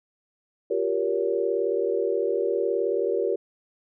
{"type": "chord", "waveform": "sine", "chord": "G half-diminished seventh", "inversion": "third", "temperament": "just", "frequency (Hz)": [352.8, 392, 470.4, 564.5], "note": ["F4", "G4", "Bb4", "Db5"], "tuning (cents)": [18, 0, 16, 31], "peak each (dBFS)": [-30, -26, -26, -30], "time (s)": [0.7, 3.36], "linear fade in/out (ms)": 10, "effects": []}